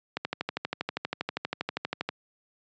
click train, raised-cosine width 0.3 ms, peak -13 dBFS, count 25, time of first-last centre 0.17-2.09 s, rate 12.5 Hz, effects high-pass 150 Hz 12 dB/octave + resampled to 16000 Hz

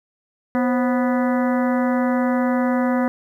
harmonic tone with a mistuned harmonic, 246.9 Hz, B3, in tune, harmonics 1 / 2 / 3 / 4 / 5 / 6 / 7 / 8, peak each -18 / -24 / -28 / -30 / -32 / -34 / -35 / -36 dBFS, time 0.55-3.08 s, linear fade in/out 0 ms, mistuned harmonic 2, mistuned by +110 cents, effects 9-bit

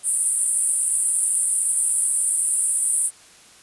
white band-pass noise, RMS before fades -21 dBFS, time 0.03-3.11 s, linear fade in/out 50 ms, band 8600 to 10000 Hz, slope 96 dB/octave, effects white hiss -49 dBFS RMS until 3.62 s + resampled to 24000 Hz

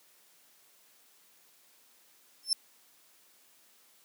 35% pulse tone with exponential growth, 5310 Hz, E8, 12 cents sharp, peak -18 dBFS, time 2.43-2.53 s, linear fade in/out 2 ms, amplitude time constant 21 ms, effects white hiss -63 dBFS RMS until 4.04 s + high-pass 200 Hz 12 dB/octave

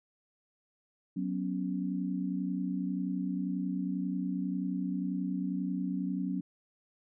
sine chord, F# suspended fourth, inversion none, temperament equal, 185 / 246.9 / 277.2 Hz, F#3 / B3 / C#4, 0 / 0 / 0 cents, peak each -33 / -38 / -35 dBFS, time 1.16-6.41 s, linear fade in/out 10 ms, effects none

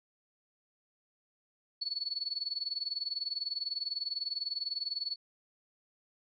sine tone with tremolo, 4422 Hz, C#8, 5 cents flat, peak -30 dBFS, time 1.81-5.16 s, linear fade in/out 10 ms, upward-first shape sine, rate 20 Hz, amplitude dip 90%, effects none

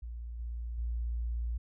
sine tone with level steps, 58.27 Hz, A#1, in tune, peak -38 / -35 / -31 dBFS, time 0.02-1.58 s, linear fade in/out 10 ms, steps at 0.39 / 0.78 s, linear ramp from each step 5 ms, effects none

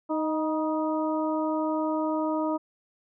harmonic tone with a mistuned harmonic, 311.1 Hz, D#4, in tune, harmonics 1 / 2 / 3 / 4, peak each -27 / -30 / -32 / -36 dBFS, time 0.09-2.58 s, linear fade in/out 20 ms, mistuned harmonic 3, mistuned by +39 cents, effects none

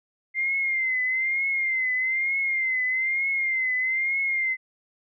sine tone with vibrato, 2092 Hz, C7, 1 cent flat, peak -22 dBFS, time 0.34-4.57 s, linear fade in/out 50 ms, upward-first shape triangle, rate 1.1 Hz, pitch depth 76 cents each way, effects none

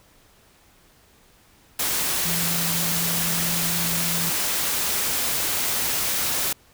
sine tone in noise, 169 Hz, E3, 43 cents sharp, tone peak -29 dBFS, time 2.25-4.3 s, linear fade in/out 5 ms, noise white, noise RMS -24 dBFS, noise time 1.79-6.53 s, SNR -8 dB, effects pink hiss -56 dBFS RMS until 6.73 s

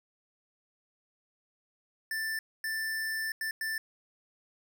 square tone bursts at uneven times, 1771 Hz, A6, 11 cents sharp, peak -32 dBFS, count 4, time 2.11-2.39 / 2.64-3.32 / 3.41-3.51 / 3.61-3.78 s, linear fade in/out 2 ms, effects none

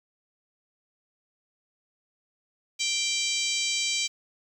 harmonic tone with a mistuned harmonic, 784 Hz, G5, in tune, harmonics 3 / 4 / 5 / 6 / 7 / 8 / 9 / 10, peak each -31 / -32 / -33 / -34 / -34 / -35 / -36 / -36 dBFS, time 2.79-4.08 s, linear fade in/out 20 ms, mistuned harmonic 7, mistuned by +32 cents, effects 9-bit

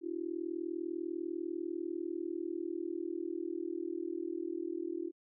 sine tone with amplitude modulation, 339.6 Hz, F4, 48 cents flat, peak -31 dBFS, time 0.01-5.12 s, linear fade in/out 50 ms, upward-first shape sine, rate 40.1 Hz, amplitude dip 100%, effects none

